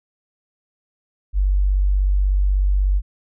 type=tone; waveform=sine; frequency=48.19 Hz; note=G1; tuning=29 cents flat; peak=-14 dBFS; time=1.33-3.02 s; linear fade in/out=50 ms; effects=none